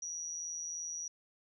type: tone with amplitude modulation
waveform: sine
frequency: 5800 Hz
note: F#8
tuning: 35 cents flat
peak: -35 dBFS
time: 0.02-1.08 s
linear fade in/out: 5 ms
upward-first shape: sine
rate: 163 Hz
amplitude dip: 65%
effects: none